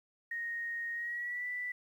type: tone with pitch glide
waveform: sine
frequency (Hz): 1864.7 to 1975.6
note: A#6 to B6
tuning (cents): 0 to 0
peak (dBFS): -35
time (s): 0.31-1.72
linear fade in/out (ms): 5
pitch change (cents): +100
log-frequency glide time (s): 0.93-1.46
effects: 11-bit